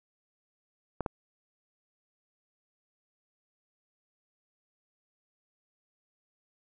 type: clicks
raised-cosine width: 1 ms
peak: -17 dBFS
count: 2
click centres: 1.007 / 1.062 s
effects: none